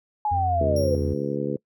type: linear sweep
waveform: sine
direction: down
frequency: 855 to 493.9 Hz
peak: -21 dBFS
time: 0.25-0.95 s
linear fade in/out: 2 ms
type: tone with vibrato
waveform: triangle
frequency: 86.4 Hz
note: F2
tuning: 18 cents flat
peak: -23 dBFS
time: 0.31-1.14 s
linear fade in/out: 10 ms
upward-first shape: triangle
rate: 2.4 Hz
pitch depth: 74 cents each way
type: harmonic tone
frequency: 71.1 Hz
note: C#2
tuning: 45 cents sharp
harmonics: 2 / 3 / 4 / 5 / 6 / 7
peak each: -31 / -31 / -31 / -31 / -31 / -31 dBFS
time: 0.6-1.57 s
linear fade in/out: 10 ms
type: tone with exponential decay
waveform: sawtooth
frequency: 5580 Hz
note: F8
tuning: 2 cents flat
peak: -31 dBFS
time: 0.76-1.36 s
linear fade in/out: 5 ms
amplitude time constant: 130 ms
effects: noise-tail reverb RT60 0.1 s tail -24 dB re dry